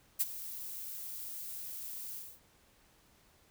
violet noise with ADSR envelope, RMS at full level -28 dBFS, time 0.19-2.4 s, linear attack 20 ms, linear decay 33 ms, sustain -15 dB, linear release 260 ms, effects pink hiss -66 dBFS RMS until 3.5 s

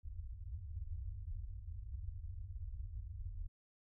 white low-pass noise, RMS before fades -45 dBFS, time 0.03-3.48 s, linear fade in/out 20 ms, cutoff 100 Hz, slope 96 dB/octave, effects none

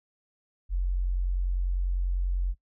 sine tone, 45.11 Hz, F#1, 43 cents flat, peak -24 dBFS, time 0.69-2.55 s, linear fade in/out 50 ms, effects noise-tail reverb RT60 0.1 s tail -22 dB re dry

